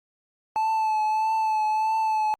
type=tone with vibrato; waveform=triangle; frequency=871 Hz; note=A5; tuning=18 cents flat; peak=-19 dBFS; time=0.56-2.34 s; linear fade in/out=0 ms; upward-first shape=triangle; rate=1.6 Hz; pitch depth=30 cents each way; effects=Opus 48 kbps